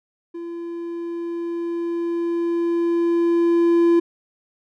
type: tone with level ramp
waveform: triangle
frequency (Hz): 340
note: F4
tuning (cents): -46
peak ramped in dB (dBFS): -27 to -10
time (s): 0.34-4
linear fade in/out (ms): 10
effects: none